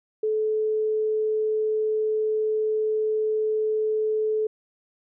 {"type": "tone", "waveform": "sine", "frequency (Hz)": 432.6, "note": "A4", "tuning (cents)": -29, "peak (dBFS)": -21, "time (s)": [0.23, 4.47], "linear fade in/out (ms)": 5, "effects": []}